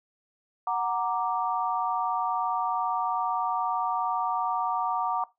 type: chord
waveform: sine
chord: Gb augmented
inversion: none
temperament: equal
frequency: 740 / 932.3 / 1174.7 Hz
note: Gb5 / Bb5 / D6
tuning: 0 / 0 / 0 cents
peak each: -29 / -29 / -30 dBFS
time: 0.67-5.24 s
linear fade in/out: 2 ms
effects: noise-tail reverb RT60 0.2 s tail -19 dB re dry